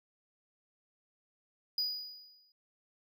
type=tone with exponential decay; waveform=triangle; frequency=4926 Hz; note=D#8; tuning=18 cents flat; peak=-27 dBFS; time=1.78-2.52 s; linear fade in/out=2 ms; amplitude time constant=160 ms; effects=none